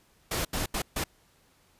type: noise bursts at uneven times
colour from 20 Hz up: pink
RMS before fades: -30 dBFS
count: 4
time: 0.31-0.45 / 0.53-0.66 / 0.74-0.82 / 0.96-1.04 s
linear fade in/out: 5 ms
effects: pink hiss -64 dBFS RMS until 1.79 s + resampled to 32000 Hz